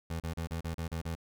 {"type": "tone bursts", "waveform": "25% pulse", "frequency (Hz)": 82.41, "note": "E2", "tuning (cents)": 0, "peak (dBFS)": -30, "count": 8, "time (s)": [0.1, 1.152], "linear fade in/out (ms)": 5, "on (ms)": 100, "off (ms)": 36, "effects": []}